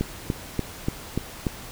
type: click train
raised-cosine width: 3 ms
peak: -10 dBFS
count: 6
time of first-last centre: 0.01-1.468 s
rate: 3.43 Hz
effects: pink hiss -40 dBFS RMS until 1.71 s